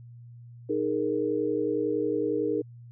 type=chord; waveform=sine; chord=D# suspended fourth; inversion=none; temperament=equal with one note detuned; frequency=308.4 / 415.3 / 466.2 Hz; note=D#4 / G#4 / A#4; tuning=-15 / 0 / 0 cents; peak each=-29 dBFS; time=0.69-2.62 s; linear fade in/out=10 ms; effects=added 119 Hz sine -44 dBFS peak until 2.91 s